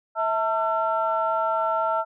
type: tone cluster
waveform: sine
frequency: 650 / 897 / 1351 Hz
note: E5 / A5 / E6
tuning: -24 / +33 / +42 cents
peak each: -25 dBFS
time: 0.15-2.05 s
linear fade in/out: 50 ms
effects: tanh soft clip ceiling -11 dBFS